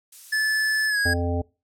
violet noise, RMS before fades -38 dBFS, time 0.12-0.86 s, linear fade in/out 5 ms
square tone with pitch glide, 1737 to 1650 Hz, A6 to G#6, -23 to -12 cents, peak -21 dBFS, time 0.32-1.14 s, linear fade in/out 10 ms, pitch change -89 cents, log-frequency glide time 0.88-0.98 s
harmonic tone, 86.7 Hz, F2, 12 cents flat, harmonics 1 / 3 / 5 / 7 / 9, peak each -24 / -29 / -31 / -32 / -34 dBFS, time 1.05-1.42 s, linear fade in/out 10 ms
effects noise-tail reverb RT60 0.3 s tail -23 dB re dry + low-pass 10000 Hz 12 dB/octave

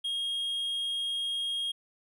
triangle tone, 3256 Hz, G#7, 35 cents flat, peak -28 dBFS, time 0.04-1.72 s, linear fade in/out 10 ms, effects none

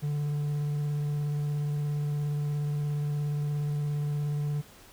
triangle tone with vibrato, 146.83 Hz, D3, in tune, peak -25 dBFS, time 0.02-4.62 s, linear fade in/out 20 ms, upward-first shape triangle, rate 17 Hz, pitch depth 16 cents each way, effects pink hiss -53 dBFS RMS until 4.92 s

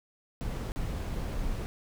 brown noise with dropouts, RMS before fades -33 dBFS, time 0.41-1.66 s, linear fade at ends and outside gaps 0 ms, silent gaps 0.719-0.76 s, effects none

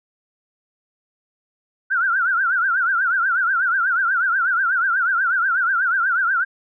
sine tone with vibrato, 1465 Hz, F#6, 18 cents flat, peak -16 dBFS, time 1.9-6.45 s, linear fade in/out 20 ms, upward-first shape triangle, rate 8.2 Hz, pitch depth 180 cents each way, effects none

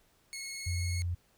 15% pulse tone with vibrato, 2181 Hz, C#7, 29 cents flat, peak -32 dBFS, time 0.33-1.02 s, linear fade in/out 0 ms, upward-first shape square, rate 20 Hz, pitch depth 17 cents each way
sine tone, 87.31 Hz, F2, in tune, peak -30 dBFS, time 0.66-1.15 s, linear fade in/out 10 ms
effects pink hiss -68 dBFS RMS until 1.37 s

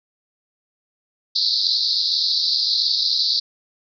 pink band-pass noise, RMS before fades -20 dBFS, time 1.35-3.4 s, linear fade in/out 10 ms, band 3900 to 5000 Hz, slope 96 dB/octave, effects none

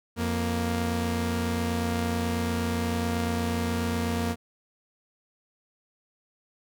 sawtooth tone pair together, 87.61 / 233.9 Hz, F2 / A#3, +6 / +6 cents, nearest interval octave + perfect fourth, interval 1700 cents, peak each -25 / -24 dBFS, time 0.16-4.36 s, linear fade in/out 50 ms, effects none

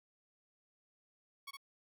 15% pulse tone with echo, 1114 Hz, C#6, 8 cents sharp, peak -38 dBFS, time 1.47-1.51 s, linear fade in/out 10 ms, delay 61 ms, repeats 1, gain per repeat -2 dB, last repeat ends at 1.571 s, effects none

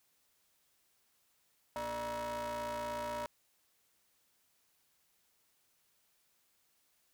45% pulse ring-modulated tone, 178.5 Hz, F3, 38 cents sharp, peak -34 dBFS, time 1.76-3.26 s, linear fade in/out 0 ms, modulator 775 Hz, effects white hiss -74 dBFS RMS until 7.13 s

